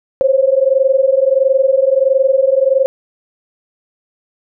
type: tone pair together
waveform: sine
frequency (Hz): 523.3 / 544.8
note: C5 / C#5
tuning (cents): 0 / -30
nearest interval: minor second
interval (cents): 70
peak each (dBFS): -12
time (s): 0.21-2.86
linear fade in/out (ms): 0
effects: none